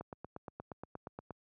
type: click train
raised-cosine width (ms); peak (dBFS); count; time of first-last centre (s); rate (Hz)
1; -29; 12; 0.01-1.307; 8.48
effects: high-pass 80 Hz 12 dB/octave